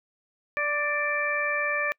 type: harmonic tone with a mistuned harmonic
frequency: 586 Hz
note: D5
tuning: 4 cents flat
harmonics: 1 / 2 / 3 / 4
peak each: -31 / -32 / -28 / -30 dBFS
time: 0.57-1.92 s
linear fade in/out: 0 ms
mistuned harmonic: 3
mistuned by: +16 cents
effects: noise-tail reverb RT60 0.1 s tail -26 dB re dry